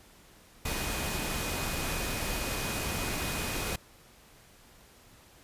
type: tone in noise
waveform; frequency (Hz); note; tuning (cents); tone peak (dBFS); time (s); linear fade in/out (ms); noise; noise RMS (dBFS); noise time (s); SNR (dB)
sine; 2489; D#7; 0; -42; 0.65-3.76; 5; pink; -33; 0.65-3.76; -12
effects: pink hiss -57 dBFS RMS until 5.43 s + resampled to 32000 Hz